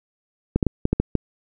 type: clicks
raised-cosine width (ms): 3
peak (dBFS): -5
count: 7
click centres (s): 0.56 / 0.628 / 0.667 / 0.854 / 0.93 / 1 / 1.153
effects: none